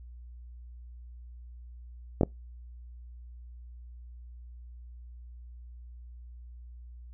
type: clicks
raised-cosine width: 2 ms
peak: -9 dBFS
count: 2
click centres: 2.211 / 2.233 s
effects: noise-tail reverb RT60 0.2 s tail -26 dB re dry + added 60 Hz sine -44 dBFS peak until 7.13 s